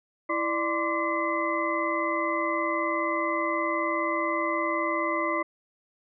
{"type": "tone cluster", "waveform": "sine", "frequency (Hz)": [331.1, 594, 1040, 1159, 2035], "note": ["E4", "D5", "C6", "D6", "C7"], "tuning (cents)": [8, 20, -11, -23, -49], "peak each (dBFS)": -31, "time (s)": [0.29, 5.43], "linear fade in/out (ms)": 10, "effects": []}